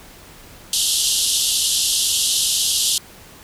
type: band-pass noise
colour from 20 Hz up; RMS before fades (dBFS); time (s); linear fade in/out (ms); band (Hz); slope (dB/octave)
pink; -19; 0.73-2.98; 2; 2900 to 12000; 96
effects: pink hiss -43 dBFS RMS until 3.43 s